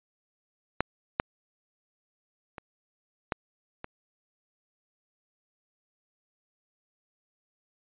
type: clicks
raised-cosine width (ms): 0.5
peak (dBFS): -8 / -8 / -24 / -12 / -22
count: 5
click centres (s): 0.806 / 1.199 / 2.582 / 3.322 / 3.844
effects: resampled to 8000 Hz